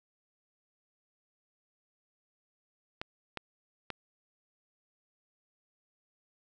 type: clicks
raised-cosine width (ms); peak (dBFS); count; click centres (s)
0.3; -20; 3; 3.015 / 3.373 / 3.903
effects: none